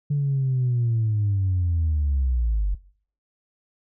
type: linear sweep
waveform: sine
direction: down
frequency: 146.1 to 46.25 Hz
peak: -18 dBFS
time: 0.1-2.75 s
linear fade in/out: 10 ms
effects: noise-tail reverb RT60 0.5 s tail -20 dB re dry + tanh soft clip ceiling -16 dBFS